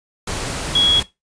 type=tone in noise; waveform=sine; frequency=3334 Hz; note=G#7; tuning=6 cents sharp; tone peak=-12 dBFS; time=0.75-1 s; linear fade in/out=5 ms; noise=pink; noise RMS=-25 dBFS; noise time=0.27-1.03 s; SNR=+10 dB; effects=noise-tail reverb RT60 0.2 s tail -17 dB re dry + resampled to 22050 Hz